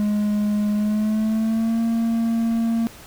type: tone with pitch glide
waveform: triangle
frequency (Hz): 208.6 to 228.8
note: G#3 to A#3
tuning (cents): +8 to -32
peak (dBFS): -16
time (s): 0-2.87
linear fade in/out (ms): 0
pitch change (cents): +160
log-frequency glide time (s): 0.74-1.81
effects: pink hiss -43 dBFS RMS until 3.06 s